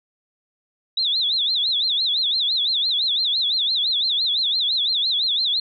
sine tone with vibrato, 3744 Hz, A#7, 7 cents sharp, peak -18 dBFS, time 0.97-5.6 s, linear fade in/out 5 ms, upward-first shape sine, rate 5.9 Hz, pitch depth 200 cents each way, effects none

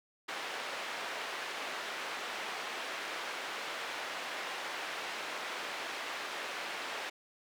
white band-pass noise, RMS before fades -40 dBFS, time 0.28-7.1 s, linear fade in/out 10 ms, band 420 to 2500 Hz, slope 12 dB/octave, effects none

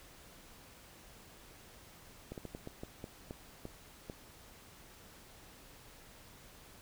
slowing click train, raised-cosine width 2 ms, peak -29 dBFS, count 10, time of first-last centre 2.32-4.099 s, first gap 58 ms, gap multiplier 1.29, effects pink hiss -57 dBFS RMS until 6.81 s

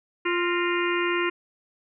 harmonic tone with a mistuned harmonic, 349.2 Hz, F4, in tune, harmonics 1 / 3 / 4 / 5 / 6 / 7 / 8, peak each -25 / -30 / -31 / -32 / -33 / -33 / -34 dBFS, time 0.25-1.3 s, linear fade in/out 10 ms, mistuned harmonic 5, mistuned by +83 cents, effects none

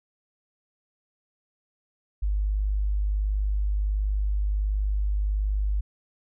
sine tone, 50.7 Hz, G#1, 41 cents flat, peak -22 dBFS, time 2.22-5.81 s, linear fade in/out 10 ms, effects none

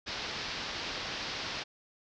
white low-pass noise, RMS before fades -38 dBFS, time 0.06-1.64 s, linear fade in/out 20 ms, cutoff 5300 Hz, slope 48 dB/octave, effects none

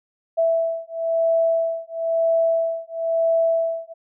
sine beating tone pair, 659.3 / 660.3 Hz, E5 / E5, 0 / +3 cents, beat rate 1 Hz, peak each -21 dBFS, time 0.37-3.94 s, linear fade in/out 20 ms, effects none

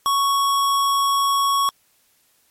square tone, 1111 Hz, C#6, 4 cents sharp, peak -17 dBFS, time 0.06-1.69 s, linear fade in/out 0 ms, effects white hiss -61 dBFS RMS until 2.5 s + MP3 64 kbps

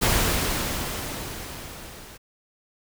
pink noise with level ramp, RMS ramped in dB -20 to -44 dBFS, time 0.01-2.18 s, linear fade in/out 20 ms, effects none

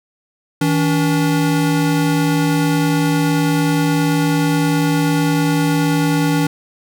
square tone pair together, 160.1 / 286.3 Hz, D#3 / D4, +50 / -44 cents, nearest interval minor seventh, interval 1006 cents, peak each -17 dBFS, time 0.61-6.47 s, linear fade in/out 5 ms, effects none

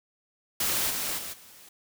white noise with level steps, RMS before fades -27 / -31 / -37 / -51 dBFS, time 0.6-1.69 s, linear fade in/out 5 ms, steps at 0.89 / 1.17 / 1.32 s, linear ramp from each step 20 ms, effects none

